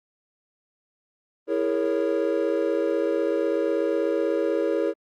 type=chord; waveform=triangle; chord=A# half-diminished seventh; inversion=second; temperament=equal with one note detuned; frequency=329.6 / 410.1 / 466.2 / 554.4 Hz; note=E4 / G#4 / A#4 / C#5; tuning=0 / -22 / 0 / 0 cents; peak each=-25 dBFS; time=1.47-4.94 s; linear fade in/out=50 ms; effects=Opus 32 kbps